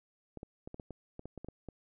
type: clicks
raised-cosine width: 2 ms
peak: -30 dBFS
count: 12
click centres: 0.373 / 0.431 / 0.675 / 0.744 / 0.798 / 0.907 / 1.194 / 1.256 / 1.377 / 1.446 / 1.486 / 1.687 s
effects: none